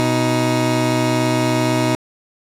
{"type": "tone pair together", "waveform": "20% pulse", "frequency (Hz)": [123.9, 314.1], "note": ["B2", "D#4"], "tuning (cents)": [6, 16], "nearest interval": "octave + major third", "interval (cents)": 1610, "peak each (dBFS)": -13, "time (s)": [0, 1.95], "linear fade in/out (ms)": 0, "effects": ["low-pass 10000 Hz 12 dB/octave", "7-bit"]}